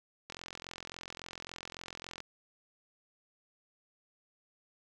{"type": "click train", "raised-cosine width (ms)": 0.2, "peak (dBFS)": -25, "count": 84, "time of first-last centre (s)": [0.3, 2.204], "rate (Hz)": 43.6, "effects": []}